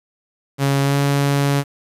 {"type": "tone with pitch glide", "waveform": "sawtooth", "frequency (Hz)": [138.7, 141.04], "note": ["C#3", "C#3"], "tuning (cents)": [1, 30], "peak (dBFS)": -11, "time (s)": [0.58, 1.64], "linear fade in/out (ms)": 50, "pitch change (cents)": 29, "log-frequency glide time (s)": [0.82, 0.97], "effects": ["resampled to 32000 Hz", "7-bit"]}